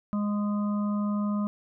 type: harmonic tone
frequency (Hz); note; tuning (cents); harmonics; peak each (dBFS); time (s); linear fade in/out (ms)
206.5; G#3; -10; 1 / 3 / 5 / 6; -25 / -40 / -41 / -40; 0.13-1.47; 0
effects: none